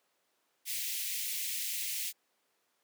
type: high-pass noise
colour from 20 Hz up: white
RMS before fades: -36 dBFS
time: 0.65-2.13 s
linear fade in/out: 50 ms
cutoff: 2000 Hz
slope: 48 dB/octave
effects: pink hiss -75 dBFS RMS until 2.83 s + high-pass 400 Hz 12 dB/octave